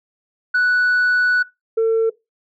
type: tone pair in turn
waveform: sine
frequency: 1480 / 450 Hz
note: F#6 / A4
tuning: 0 / +39 cents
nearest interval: octave + major sixth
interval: 2061 cents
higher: first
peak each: -11 dBFS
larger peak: neither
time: 0.54-1.43 / 1.77-2.1 s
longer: first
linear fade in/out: 10 ms
effects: noise-tail reverb RT60 0.2 s tail -20 dB re dry + tanh soft clip ceiling -12 dBFS